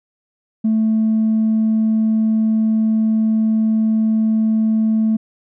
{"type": "tone with tanh clipping", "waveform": "triangle", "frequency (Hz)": 220, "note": "A3", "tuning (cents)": 0, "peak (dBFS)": -13, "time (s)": [0.64, 5.17], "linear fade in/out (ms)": 10, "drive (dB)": 5, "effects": []}